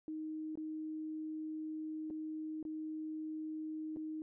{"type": "tone with dropouts", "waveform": "sine", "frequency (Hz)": 312.1, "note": "D#4", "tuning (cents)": 5, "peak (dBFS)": -39, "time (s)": [0.08, 4.22], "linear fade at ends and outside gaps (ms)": 1, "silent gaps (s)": [[0.555, 0.574], [2.102, 2.107], [2.628, 2.651], [3.962, 3.969]], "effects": []}